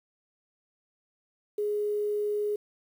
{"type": "tone with quantisation", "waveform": "sine", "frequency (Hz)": 416.5, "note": "G#4", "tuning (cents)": 5, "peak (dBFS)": -26, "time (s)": [1.58, 2.56], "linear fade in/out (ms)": 5, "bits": 9, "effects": []}